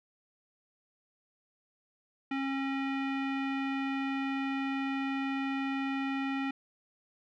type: tone with low-pass filter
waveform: square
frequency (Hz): 271.4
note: C#4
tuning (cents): -36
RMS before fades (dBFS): -33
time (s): 2.31-6.51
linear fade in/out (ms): 5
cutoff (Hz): 2400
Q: 2.5
effects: none